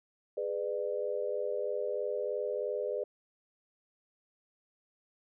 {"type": "chord", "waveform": "sine", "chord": "G# diminished", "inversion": "none", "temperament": "just", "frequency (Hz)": [415.3, 498.4, 598], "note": ["G#4", "B4", "D5"], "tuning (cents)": [0, 16, 31], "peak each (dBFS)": [-36, -35, -36], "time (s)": [0.37, 3.04], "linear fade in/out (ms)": 5, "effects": []}